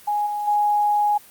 sine tone with level steps, 830.6 Hz, G#5, in tune, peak -19 / -23 / -16 dBFS, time 0.07-1.18 s, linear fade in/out 10 ms, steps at 0.26 / 0.47 s, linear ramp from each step 10 ms, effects white hiss -47 dBFS RMS until 1.3 s + Opus 32 kbps

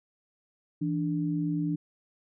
sine tone pair together, 164.81 / 293.7 Hz, E3 / D4, 0 / 0 cents, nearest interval minor seventh, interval 1000 cents, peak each -29 / -29 dBFS, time 0.81-1.76 s, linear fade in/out 10 ms, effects none

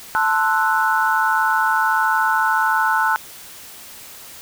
sine chord, F# half-diminished seventh, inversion first, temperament equal, 880 / 1046.5 / 1318.5 / 1480 Hz, A5 / C6 / E6 / F#6, 0 / 0 / 0 / 0 cents, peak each -19 / -24 / -22 / -19 dBFS, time 0.15-3.16 s, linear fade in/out 0 ms, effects white hiss -39 dBFS RMS until 4.41 s

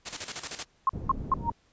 white noise with tremolo, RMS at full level -33 dBFS, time 0.05-0.65 s, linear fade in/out 20 ms, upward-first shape square, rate 13 Hz, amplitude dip 70%
sine tone bursts, 1065 Hz, C6, 30 cents sharp, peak -19 dBFS, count 3, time 0.87-1.339 s, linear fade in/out 2 ms, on 23 ms, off 200 ms
pink low-pass noise, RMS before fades -36 dBFS, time 0.93-1.52 s, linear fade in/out 5 ms, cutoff 310 Hz, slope 12 dB/octave
sine tone with exponential growth, 932.3 Hz, A#5, in tune, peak -21 dBFS, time 1.38-1.5 s, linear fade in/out 5 ms, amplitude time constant 25 ms
effects pink hiss -66 dBFS RMS until 1.72 s + resampled to 16000 Hz

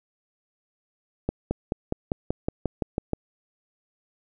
accelerating click train, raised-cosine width 2 ms, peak -11 dBFS, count 11, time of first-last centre 1.29-3.133 s, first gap 220 ms, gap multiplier 0.96, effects none

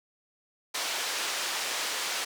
white band-pass noise, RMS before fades -32 dBFS, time 0.74-2.25 s, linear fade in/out 10 ms, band 470 to 5700 Hz, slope 12 dB/octave, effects none

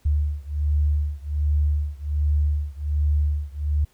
sine beating tone pair, 73.42 / 74.72 Hz, D2 / D2, 0 / +30 cents, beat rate 1.3 Hz, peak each -22 / -23 dBFS, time 0.05-3.85 s, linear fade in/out 10 ms, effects pink hiss -61 dBFS RMS until 3.93 s

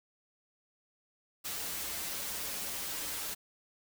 white noise with comb filter, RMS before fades -38 dBFS, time 1.44-3.35 s, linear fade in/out 20 ms, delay 8 ms, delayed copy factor -0.95, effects none

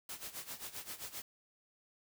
white noise with tremolo, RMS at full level -43 dBFS, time 0.09-1.22 s, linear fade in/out 2 ms, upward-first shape sine, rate 7.6 Hz, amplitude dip 80%, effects none

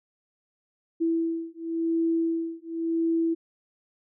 sine beating tone pair, 329.6 / 330.53 Hz, E4 / E4, 0 / +5 cents, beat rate 0.93 Hz, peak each -27 dBFS, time 1-3.35 s, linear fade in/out 20 ms, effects none

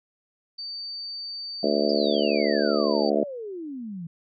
sine tone, 4596 Hz, D8, 38 cents flat, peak -32 dBFS, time 0.58-3.1 s, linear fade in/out 10 ms
harmonic tone, 72.6 Hz, D2, 19 cents flat, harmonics 3 / 4 / 5 / 6 / 7 / 8 / 9, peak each -28 / -28 / -28 / -28 / -28 / -28 / -28 dBFS, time 1.63-3.24 s, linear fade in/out 5 ms
sine exponential sweep, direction down, 5010 to 160.5 Hz, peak -32 dBFS, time 1.89-4.07 s, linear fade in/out 5 ms
effects none

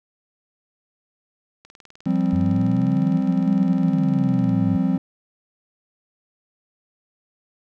click train, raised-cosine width 0.2 ms, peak -28 dBFS, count 57, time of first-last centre 1.65-4.493 s, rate 19.7 Hz
triangle chord, F suspended second, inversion none, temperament just, 174.61 / 196.44 / 261.9 Hz, F3 / G3 / C4, 0 / +4 / +2 cents, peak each -20 dBFS, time 2.06-4.98 s, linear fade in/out 5 ms
sine exponential two-way sweep, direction up then down, 88.2 to 207.7 to 102.7 Hz, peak -23 dBFS, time 2.33-4.76 s, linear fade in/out 0 ms, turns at 3.46 s
effects none

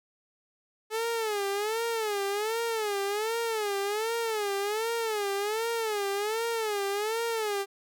sawtooth tone with vibrato, 429 Hz, A4, 44 cents flat, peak -24 dBFS, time 0.9-7.66 s, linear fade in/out 50 ms, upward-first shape sine, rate 1.3 Hz, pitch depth 140 cents each way, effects none

